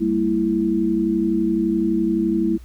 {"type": "chord", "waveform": "sine", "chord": "E diminished", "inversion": "first", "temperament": "equal with one note detuned", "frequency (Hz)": [196, 227.8, 329.6], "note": ["G3", "Bb3", "E4"], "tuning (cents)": [0, -40, 0], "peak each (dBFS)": [-23, -23, -19], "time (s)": [0, 2.58], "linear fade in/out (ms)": 20, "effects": ["added 60 Hz sine -38 dBFS peak until 2.64 s", "pink hiss -54 dBFS RMS until 2.64 s"]}